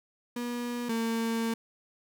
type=tone pair in turn; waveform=35% pulse; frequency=241.2 / 227.7 Hz; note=B3 / A#3; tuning=-41 / -40 cents; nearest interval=minor second; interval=99 cents; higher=first; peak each=-30 / -26 dBFS; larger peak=second; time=0.36-0.89 / 0.89-1.54 s; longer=second; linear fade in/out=5 ms; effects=none